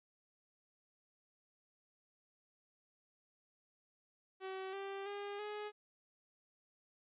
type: tone with pitch steps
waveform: sawtooth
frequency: 380.3 / 392.8 / 405.7 / 419.1 Hz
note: F#4 / G4 / G#4 / G#4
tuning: +48 / +4 / -41 / +16 cents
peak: -38 dBFS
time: 4.4-5.72 s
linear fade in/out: 50 ms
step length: 330 ms
effects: resampled to 8000 Hz